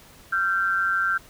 sine tone pair together, 1374 / 1560.5 Hz, F6 / G6, -29 / -8 cents, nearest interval major second, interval 221 cents, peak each -23 / -23 dBFS, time 0.32-1.18 s, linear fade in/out 10 ms, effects pink hiss -50 dBFS RMS until 1.29 s

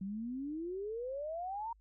sine exponential sweep, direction up, 186.8 to 947 Hz, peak -37 dBFS, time 0.01-1.73 s, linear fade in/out 5 ms, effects added 51 Hz sine -62 dBFS peak until 1.8 s

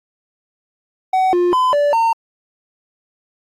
triangle tone with pitch steps, 752 / 353.5 / 1015 / 581 / 912 Hz, F#5 / F4 / B5 / D5 / A#5, +28 / +21 / +47 / -19 / -38 cents, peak -10 dBFS, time 1.13-2.13 s, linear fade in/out 5 ms, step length 200 ms, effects AAC 64 kbps

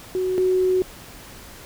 sine tone pair in turn, 370.5 / 370.5 Hz, F#4 / F#4, +2 / +2 cents, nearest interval unison, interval 0 cents, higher neither, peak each -20 / -16 dBFS, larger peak second, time 0.15-0.38 / 0.38-0.82 s, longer second, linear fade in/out 0 ms, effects pink hiss -42 dBFS RMS until 1.65 s

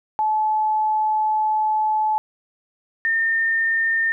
sine tone pair in turn, 862 / 1815.5 Hz, A5 / A#6, -36 / -46 cents, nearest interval octave + minor second, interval 1290 cents, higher second, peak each -17 dBFS, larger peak neither, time 0.19-2.18 / 3.05-4.12 s, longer first, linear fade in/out 0 ms, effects none

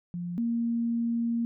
sine tone pair in turn, 174.7 / 233.2 Hz, F3 / A#3, +1 / +1 cents, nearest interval perfect fourth, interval 500 cents, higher second, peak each -31 / -25 dBFS, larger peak second, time 0.14-0.38 / 0.38-1.45 s, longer second, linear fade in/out 0 ms, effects none

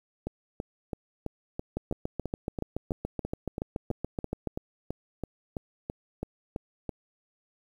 two click trains, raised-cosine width 2 ms, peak -17 / -19 dBFS, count 20 / 21, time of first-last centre 1.77-4.473 / 0.27-6.893 s, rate 7.03 / 3.02 Hz, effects 9-bit

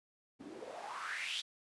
white noise with band-pass filter sweep, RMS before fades -43 dBFS, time 0.39-1.42 s, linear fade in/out 20 ms, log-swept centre 240 to 3700 Hz, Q 4.7, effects resampled to 24000 Hz

